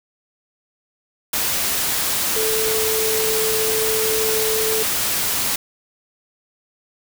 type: tone in noise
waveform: sine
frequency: 439.1 Hz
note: A4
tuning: 4 cents flat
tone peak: -21 dBFS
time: 2.36-4.83 s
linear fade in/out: 5 ms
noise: white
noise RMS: -21 dBFS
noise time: 1.33-5.56 s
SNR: -3 dB
effects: none